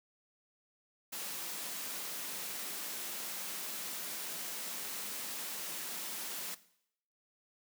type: high-pass noise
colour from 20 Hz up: white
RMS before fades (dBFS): -41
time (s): 1.12-6.55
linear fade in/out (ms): 10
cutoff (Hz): 150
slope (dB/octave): 96
effects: noise-tail reverb RT60 0.7 s tail -17 dB re dry